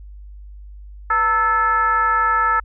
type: tone with frequency modulation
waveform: sine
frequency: 1318 Hz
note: E6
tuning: 1 cent flat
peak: -14 dBFS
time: 1.1-2.6 s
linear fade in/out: 5 ms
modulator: 412 Hz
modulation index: 0.9
effects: added 50 Hz sine -35 dBFS peak until 2.64 s